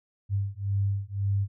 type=beating tone pair; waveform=sine; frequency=98.5 / 100.4 Hz; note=G2 / G2; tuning=+9 / +42 cents; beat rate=1.9 Hz; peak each=-28 dBFS; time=0.29-1.48 s; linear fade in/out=50 ms; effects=none

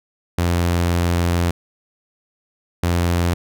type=tone pair in turn; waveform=sawtooth; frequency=86.6 / 86.6 Hz; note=F2 / F2; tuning=-14 / -14 cents; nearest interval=unison; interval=0 cents; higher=neither; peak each=-12 dBFS; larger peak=neither; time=0.38-1.51 / 2.83-3.34 s; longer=first; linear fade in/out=5 ms; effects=none

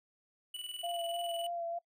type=tone with tremolo; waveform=square; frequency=2960 Hz; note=F#7; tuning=in tune; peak=-39 dBFS; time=0.54-1.47 s; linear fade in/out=5 ms; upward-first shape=square; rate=20 Hz; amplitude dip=55%
type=tone with vibrato; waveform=sine; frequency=684 Hz; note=F5; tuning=36 cents flat; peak=-35 dBFS; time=0.83-1.79 s; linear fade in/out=10 ms; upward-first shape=sine; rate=3.3 Hz; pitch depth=23 cents each way
effects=noise-tail reverb RT60 0.1 s tail -21 dB re dry

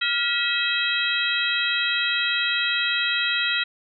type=harmonic tone with a mistuned harmonic; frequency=645 Hz; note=E5; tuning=38 cents flat; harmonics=2 / 3 / 4 / 5 / 6; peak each=-27 / -27 / -27 / -27 / -27 dBFS; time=0.01-3.64 s; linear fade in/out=10 ms; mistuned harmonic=2; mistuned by=+150 cents; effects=none

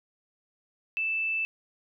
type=tone; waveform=sine; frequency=2641 Hz; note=E7; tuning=3 cents sharp; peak=-26 dBFS; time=0.97-1.45 s; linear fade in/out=0 ms; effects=none

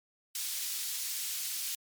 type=high-pass noise; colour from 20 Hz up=pink; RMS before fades=-36 dBFS; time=0.35-1.75 s; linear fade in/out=2 ms; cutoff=4300 Hz; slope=12 dB/octave; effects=MP3 96 kbps

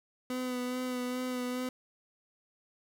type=tone with vibrato; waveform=30% pulse; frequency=251 Hz; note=B3; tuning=28 cents sharp; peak=-30 dBFS; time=0.3-1.69 s; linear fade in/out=2 ms; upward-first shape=sine; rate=2.4 Hz; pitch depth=22 cents each way; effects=none

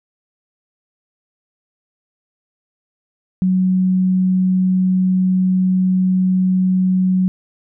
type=tone; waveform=sine; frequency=185.5 Hz; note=F#3; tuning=5 cents sharp; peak=-12 dBFS; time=3.42-7.28 s; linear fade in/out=0 ms; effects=none

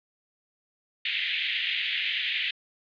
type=band-pass noise; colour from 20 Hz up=white; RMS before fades=-29 dBFS; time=1.05-2.51 s; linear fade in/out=5 ms; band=1900 to 3500 Hz; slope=48 dB/octave; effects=resampled to 11025 Hz

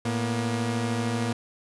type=tone pair together; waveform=sawtooth; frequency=112.8 / 238.8 Hz; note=A2 / A#3; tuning=+44 / +42 cents; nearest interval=octave + minor second; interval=1298 cents; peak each=-24 dBFS; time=0.05-1.33 s; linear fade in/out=5 ms; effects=resampled to 24000 Hz

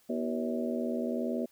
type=harmonic tone with a mistuned harmonic; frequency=80.5 Hz; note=E2; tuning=41 cents flat; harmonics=3 / 4 / 5 / 6 / 7 / 8; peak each=-32 / -43 / -37 / -40 / -38 / -39 dBFS; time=0.09-1.46 s; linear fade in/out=10 ms; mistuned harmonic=5; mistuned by=-100 cents; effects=white hiss -65 dBFS RMS until 1.51 s

